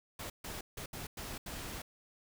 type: noise bursts at uneven times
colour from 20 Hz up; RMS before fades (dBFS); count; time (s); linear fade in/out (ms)
pink; -43; 6; 0.19-0.3 / 0.44-0.61 / 0.77-0.86 / 0.93-1.07 / 1.17-1.38 / 1.46-1.82; 5
effects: none